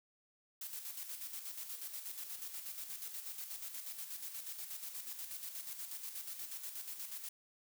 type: noise with tremolo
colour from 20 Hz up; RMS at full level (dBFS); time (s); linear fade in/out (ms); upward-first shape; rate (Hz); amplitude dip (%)
blue; -44; 0.61-7.29; 5; square; 8.3; 50
effects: none